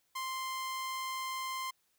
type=tone; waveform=sawtooth; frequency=1046.5 Hz; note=C6; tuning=in tune; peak=-32 dBFS; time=0.15-1.71 s; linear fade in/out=10 ms; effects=white hiss -75 dBFS RMS until 1.98 s